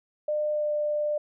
sine tone with pitch glide, 602 to 596.8 Hz, D5 to D5, +43 to +28 cents, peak -24 dBFS, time 0.28-1.18 s, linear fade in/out 5 ms, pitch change -15 cents, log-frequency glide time 0.53-0.71 s, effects none

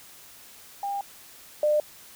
sine tone pair in turn, 801 / 600.5 Hz, G5 / D5, +37 / +38 cents, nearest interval perfect fourth, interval 499 cents, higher first, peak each -27 / -19 dBFS, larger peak second, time 0.83-1.01 / 1.63-1.8 s, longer first, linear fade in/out 2 ms, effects white hiss -49 dBFS RMS until 2.15 s

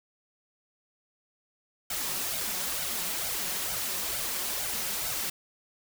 white noise with flanger, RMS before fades -32 dBFS, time 1.9-5.3 s, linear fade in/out 5 ms, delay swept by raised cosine 1.3 to 5.6 ms, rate 2.2 Hz, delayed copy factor +0.65, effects none

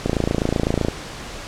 click train, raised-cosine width 2 ms, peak -5 dBFS, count 24, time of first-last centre 0.06-0.884 s, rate 27.9 Hz, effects pink hiss -33 dBFS RMS until 1.47 s + low-pass 7000 Hz 12 dB/octave

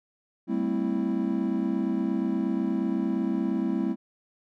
triangle chord, A minor seventh, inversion third, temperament equal with one note detuned, 196 / 224.5 / 261.6 / 329.6 Hz, G3 / A3 / C4 / E4, 0 / +35 / 0 / 0 cents, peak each -28 dBFS, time 0.47-3.96 s, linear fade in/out 50 ms, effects none

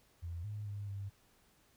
sine tone with pitch steps, 85.1 / 105 / 101.8 / 99.3 Hz, F2 / G#2 / G#2 / G2, -44 / +19 / -34 / +23 cents, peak -39 dBFS, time 0.22-1.1 s, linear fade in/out 20 ms, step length 220 ms, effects pink hiss -69 dBFS RMS until 1.76 s

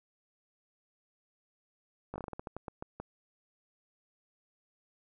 slowing click train, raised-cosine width 1 ms, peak -25 dBFS, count 13, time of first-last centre 2.14-3 s, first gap 18 ms, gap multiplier 1.23, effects none

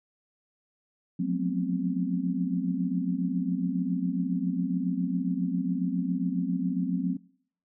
sine tone cluster, 175.4 / 182.7 / 216.2 / 245.8 / 263.7 Hz, F3 / F#3 / A3 / B3 / C4, +8 / -22 / -30 / -8 / +14 cents, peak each -34 / -28 / -36 / -35 / -30 dBFS, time 1.19-7.17 s, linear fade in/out 10 ms, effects noise-tail reverb RT60 0.6 s tail -23 dB re dry

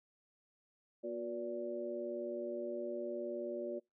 harmonic tone with a mistuned harmonic, 120 Hz, B2, 49 cents flat, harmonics 2 / 3 / 4 / 5, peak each -47 / -41 / -49 / -41 dBFS, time 1.03-3.8 s, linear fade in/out 20 ms, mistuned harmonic 5, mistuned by -61 cents, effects noise-tail reverb RT60 0.2 s tail -25 dB re dry

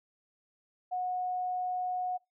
sine tone, 730 Hz, F#5, 24 cents flat, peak -30 dBFS, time 0.91-2.18 s, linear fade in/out 20 ms, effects noise-tail reverb RT60 0.2 s tail -25 dB re dry

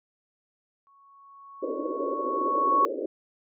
sine tone with exponential growth, 1108.7 Hz, C#6, in tune, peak -17 dBFS, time 0.87-2.85 s, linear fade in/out 0 ms, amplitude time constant 430 ms
white band-pass noise, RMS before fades -31 dBFS, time 1.62-3.06 s, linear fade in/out 5 ms, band 270 to 580 Hz, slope 96 dB/octave
effects none

